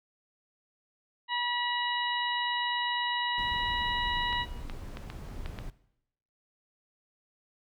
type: harmonic tone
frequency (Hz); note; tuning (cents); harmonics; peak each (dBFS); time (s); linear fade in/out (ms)
968; B5; -35; 1 / 2 / 3 / 4; -31 / -34 / -36 / -37; 1.28-4.46; 50
type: noise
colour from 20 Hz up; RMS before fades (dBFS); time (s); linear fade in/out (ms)
brown; -40; 3.38-5.7; 2
type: clicks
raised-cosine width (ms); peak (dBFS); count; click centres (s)
0.3; -24; 6; 4.328 / 4.698 / 4.971 / 5.101 / 5.46 / 5.588
effects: noise-tail reverb RT60 0.8 s tail -18 dB re dry